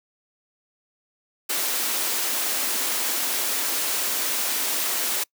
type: high-pass noise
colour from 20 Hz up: white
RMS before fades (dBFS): -25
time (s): 1.49-5.24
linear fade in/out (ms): 10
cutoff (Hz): 230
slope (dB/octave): 48
effects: noise-tail reverb RT60 0.1 s tail -25 dB re dry